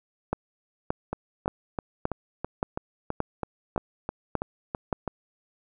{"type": "two click trains", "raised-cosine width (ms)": 1, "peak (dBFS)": [-15, -11], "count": [13, 9], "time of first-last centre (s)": [[1.13, 5.077], [0.33, 4.928]], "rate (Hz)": [3.04, 1.74], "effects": []}